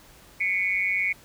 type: tone with amplitude modulation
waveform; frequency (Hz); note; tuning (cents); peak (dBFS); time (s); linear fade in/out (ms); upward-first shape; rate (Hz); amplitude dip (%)
sine; 2217; C#7; 0; -18; 0.4-1.13; 10; sine; 191; 90
effects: pink hiss -52 dBFS RMS until 1.24 s